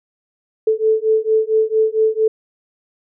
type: beating tone pair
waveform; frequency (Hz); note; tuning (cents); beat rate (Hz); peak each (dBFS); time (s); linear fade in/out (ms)
sine; 436.4 / 440.8; A4 / A4; -14 / +3; 4.4; -16; 0.67-2.28; 5
effects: none